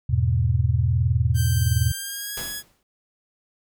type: chord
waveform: sine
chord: E major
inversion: none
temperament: equal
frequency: 82.41 / 103.83 / 123.47 Hz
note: E2 / G#2 / B2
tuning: 0 / 0 / 0 cents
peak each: -22 / -23 / -21 dBFS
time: 0.09-1.92 s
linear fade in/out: 10 ms
type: tone with pitch glide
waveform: 5% pulse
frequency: 1563 to 1675.2 Hz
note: G6 to G#6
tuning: -6 to +15 cents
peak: -19 dBFS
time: 1.34-2.63 s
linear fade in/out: 50 ms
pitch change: +121 cents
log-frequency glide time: 1.84-2.42 s
type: noise with exponential decay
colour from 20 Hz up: pink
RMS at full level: -32 dBFS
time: 2.37-2.83 s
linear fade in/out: 2 ms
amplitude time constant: 100 ms
effects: none